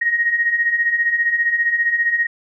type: beating tone pair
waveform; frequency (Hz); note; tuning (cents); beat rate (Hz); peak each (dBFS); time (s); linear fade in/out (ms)
sine; 1864.7 / 1879.7; A#6 / A#6; 0 / +14; 15; -22 / -16; 0.01-2.27; 10
effects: none